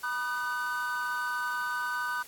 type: tone cluster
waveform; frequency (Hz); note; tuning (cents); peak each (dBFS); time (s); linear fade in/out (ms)
triangle; 973 / 1222 / 1509; B5 / D#6 / F#6; -26 / -32 / +34; -34 / -34 / -30; 0.03-2.23; 10
effects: white hiss -50 dBFS RMS until 2.27 s + AAC 64 kbps